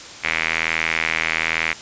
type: tone with band-pass filter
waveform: sawtooth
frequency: 81.1 Hz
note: E2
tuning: 28 cents flat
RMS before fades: -22 dBFS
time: 0.23-1.74 s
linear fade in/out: 20 ms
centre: 2200 Hz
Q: 4.6
effects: white hiss -37 dBFS RMS until 1.81 s + resampled to 16000 Hz